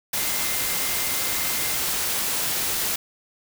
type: tone in noise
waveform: sine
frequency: 2087 Hz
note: C7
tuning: 5 cents flat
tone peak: -36 dBFS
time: 0.17-1.77 s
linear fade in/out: 5 ms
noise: white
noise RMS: -25 dBFS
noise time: 0.13-2.96 s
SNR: -14 dB
effects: none